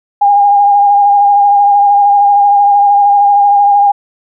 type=tone with vibrato; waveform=sine; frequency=811 Hz; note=G#5; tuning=41 cents flat; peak=-4 dBFS; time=0.21-3.92 s; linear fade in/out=10 ms; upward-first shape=sine; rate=13 Hz; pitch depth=24 cents each way; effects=none